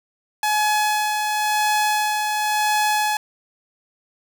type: tone with tremolo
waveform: sawtooth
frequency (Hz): 847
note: G#5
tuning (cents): +34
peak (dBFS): -13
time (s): 0.43-3.17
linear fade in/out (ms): 2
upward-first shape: sine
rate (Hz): 0.95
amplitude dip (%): 35
effects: none